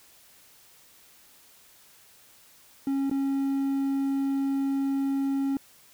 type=tone with dropouts; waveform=triangle; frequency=273.8 Hz; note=C#4; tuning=21 cents flat; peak=-22 dBFS; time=2.87-5.57 s; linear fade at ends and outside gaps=2 ms; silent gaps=3.098-3.112 s; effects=white hiss -56 dBFS RMS until 5.93 s